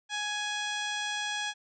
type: harmonic tone with a mistuned harmonic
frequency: 834 Hz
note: G#5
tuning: 7 cents sharp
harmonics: 1 / 2 / 3 / 4 / 5 / 6 / 7 / 8 / 9 / 10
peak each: -38 / -35 / -40 / -36 / -46 / -47 / -43 / -51 / -48 / -52 dBFS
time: 0.09-1.54 s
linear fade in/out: 50 ms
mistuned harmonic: 9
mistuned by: -16 cents
effects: none